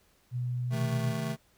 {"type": "tone", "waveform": "sine", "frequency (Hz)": 123.47, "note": "B2", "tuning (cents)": 0, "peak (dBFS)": -29, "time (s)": [0.31, 1.17], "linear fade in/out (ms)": 50}
{"type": "chord", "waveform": "square", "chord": "A diminished", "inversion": "first", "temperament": "just", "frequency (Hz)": [132, 158.4, 220], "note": ["C3", "Eb3", "A3"], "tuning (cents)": [16, 31, 0], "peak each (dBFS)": -36, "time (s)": [0.7, 1.37], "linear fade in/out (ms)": 50}
{"effects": ["pink hiss -66 dBFS RMS until 1.57 s"]}